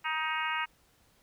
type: harmonic tone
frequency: 314.3 Hz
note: D#4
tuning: 18 cents sharp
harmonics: 3 / 4 / 5 / 6 / 7 / 8 / 9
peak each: -35 / -36 / -37 / -38 / -38 / -39 / -40 dBFS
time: 0.04-0.66 s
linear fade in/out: 20 ms
effects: pink hiss -66 dBFS RMS until 1.22 s